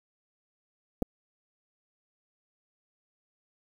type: clicks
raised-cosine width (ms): 2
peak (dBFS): -16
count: 2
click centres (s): 1.022 / 1.026
effects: 8-bit